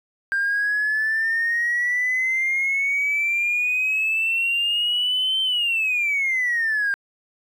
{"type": "exponential two-way sweep", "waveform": "triangle", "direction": "up then down", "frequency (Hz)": [1589, 3113, 1589], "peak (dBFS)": -16, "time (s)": [0.32, 6.94], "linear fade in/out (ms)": 0, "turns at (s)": 5.42, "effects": ["tanh soft clip ceiling -16 dBFS"]}